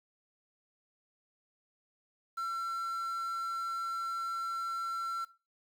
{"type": "tone with quantisation", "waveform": "triangle", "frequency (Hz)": 1353, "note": "E6", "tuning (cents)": 45, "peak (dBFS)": -31, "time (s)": [2.37, 5.25], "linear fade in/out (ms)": 10, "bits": 9, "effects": ["noise-tail reverb RT60 0.3 s tail -17 dB re dry"]}